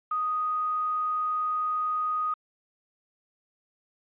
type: tone with quantisation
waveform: sine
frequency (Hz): 1244.5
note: D#6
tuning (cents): 0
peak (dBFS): -25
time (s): 0.11-2.34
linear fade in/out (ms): 5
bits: 8
effects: resampled to 8000 Hz